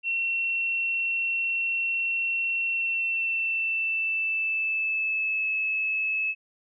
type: tone with pitch glide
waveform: sine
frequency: 2718 to 2595 Hz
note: F7 to E7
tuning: -48 to -28 cents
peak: -24 dBFS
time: 0.03-6.35 s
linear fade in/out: 50 ms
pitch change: -80 cents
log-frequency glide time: 2.65-5.47 s
effects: none